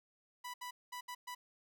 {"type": "tone bursts at uneven times", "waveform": "sawtooth", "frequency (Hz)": 987.8, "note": "B5", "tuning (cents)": 0, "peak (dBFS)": -39, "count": 5, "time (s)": [[0.44, 0.54], [0.61, 0.71], [0.92, 1.01], [1.08, 1.15], [1.27, 1.35]], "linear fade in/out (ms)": 10, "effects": []}